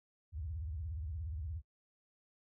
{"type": "tone with vibrato", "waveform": "sine", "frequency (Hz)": 77.78, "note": "D#2", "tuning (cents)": 0, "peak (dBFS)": -38, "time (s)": [0.32, 1.62], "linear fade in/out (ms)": 50, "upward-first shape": "sine", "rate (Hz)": 17, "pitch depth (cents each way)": 290, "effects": ["noise-tail reverb RT60 0.1 s tail -26 dB re dry"]}